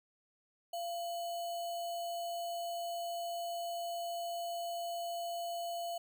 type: tone with sample-and-hold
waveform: sine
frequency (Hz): 687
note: F5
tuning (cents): -29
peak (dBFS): -36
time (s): 0.73-5.98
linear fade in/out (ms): 5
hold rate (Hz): 3675
effects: none